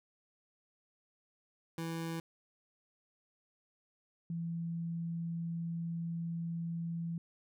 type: tone pair in turn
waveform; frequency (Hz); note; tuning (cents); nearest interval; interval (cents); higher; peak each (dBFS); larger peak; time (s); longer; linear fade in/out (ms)
25% pulse / sine; 164.81 / 167.69; E3 / E3; 0 / +30; unison; 30; second; -33 / -35; first; 1.78-2.2 / 4.3-7.18; second; 2
effects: none